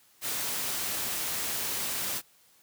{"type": "noise", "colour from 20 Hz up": "white", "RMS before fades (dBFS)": -32, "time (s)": [0.21, 2.22], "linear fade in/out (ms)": 50, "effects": ["white hiss -62 dBFS RMS until 2.62 s", "high-pass 60 Hz 12 dB/octave"]}